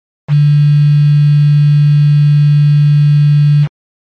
sine tone with quantisation, 146.83 Hz, D3, in tune, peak -4 dBFS, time 0.28-3.68 s, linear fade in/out 50 ms, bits 4, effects low-pass 3000 Hz 12 dB/octave + MP3 64 kbps

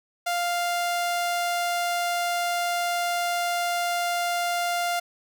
sawtooth tone, 698.5 Hz, F5, in tune, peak -20 dBFS, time 0.26-5 s, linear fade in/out 10 ms, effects none

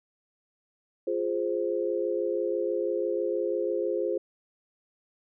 sine chord, F minor, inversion none, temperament equal, 349.2 / 415.3 / 523.3 Hz, F4 / Ab4 / C5, 0 / 0 / 0 cents, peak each -30 dBFS, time 1.07-4.18 s, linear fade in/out 5 ms, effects none

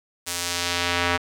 square tone with band-pass filter sweep, 87.31 Hz, F2, in tune, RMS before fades -25 dBFS, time 0.26-1.18 s, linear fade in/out 20 ms, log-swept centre 9200 to 1800 Hz, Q 0.82, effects none

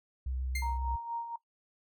sine tone with vibrato, 64.3 Hz, C2, 30 cents flat, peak -32 dBFS, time 0.26-0.96 s, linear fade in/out 5 ms, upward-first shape square, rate 7.5 Hz, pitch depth 14 cents each way
sawtooth tone with exponential decay, 2105 Hz, C7, 10 cents sharp, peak -29 dBFS, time 0.55-0.78 s, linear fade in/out 5 ms, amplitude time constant 50 ms
sine tone with tremolo, 932.3 Hz, A#5, in tune, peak -32 dBFS, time 0.62-1.36 s, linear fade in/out 5 ms, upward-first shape sine, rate 4.2 Hz, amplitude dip 60%
effects noise-tail reverb RT60 0.1 s tail -18 dB re dry

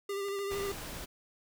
square tone with vibrato, 398.4 Hz, G4, 28 cents sharp, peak -34 dBFS, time 0.09-0.72 s, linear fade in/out 5 ms, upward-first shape sine, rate 13 Hz, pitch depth 27 cents each way
clicks, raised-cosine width 0.3 ms, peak -33 dBFS, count 2, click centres 0.285 / 0.39 s
pink noise, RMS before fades -42 dBFS, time 0.5-1.06 s, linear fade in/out 20 ms
effects none

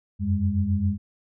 sine tone cluster, 88.2 / 95.6 / 203.4 Hz, F2 / G2 / G#3, +18 / -43 / -36 cents, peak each -25 dBFS, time 0.19-0.98 s, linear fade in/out 50 ms, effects none

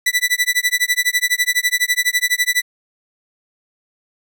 sawtooth tone with tremolo, 1975.5 Hz, B6, in tune, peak -8 dBFS, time 0.06-2.62 s, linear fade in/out 5 ms, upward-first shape sine, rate 12 Hz, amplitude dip 100%, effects none

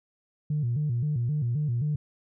sine tone with vibrato, 133.7 Hz, C3, 38 cents sharp, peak -23 dBFS, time 0.5-1.96 s, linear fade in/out 5 ms, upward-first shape square, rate 3.8 Hz, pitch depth 200 cents each way, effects tanh soft clip ceiling -20 dBFS

